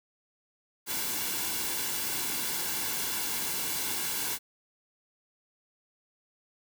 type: noise with comb filter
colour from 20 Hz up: white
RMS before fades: -32 dBFS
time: 0.86-4.39 s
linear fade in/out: 50 ms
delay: 1.6 ms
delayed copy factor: -0.55
effects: none